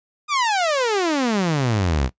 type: exponential sweep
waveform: sawtooth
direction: down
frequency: 1244.5 to 60.3 Hz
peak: -14 dBFS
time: 0.28-2.1 s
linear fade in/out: 50 ms
effects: noise-tail reverb RT60 0.1 s tail -18 dB re dry + resampled to 16000 Hz